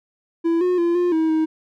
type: tone with pitch steps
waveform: triangle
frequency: 333.5 / 361.2 / 342.3 / 353.5 / 320.1 / 316.2 Hz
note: E4 / F#4 / F4 / F4 / D#4 / D#4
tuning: +20 / -42 / -35 / +21 / +49 / +28 cents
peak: -14 dBFS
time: 0.44-1.46 s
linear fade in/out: 20 ms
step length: 170 ms
effects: none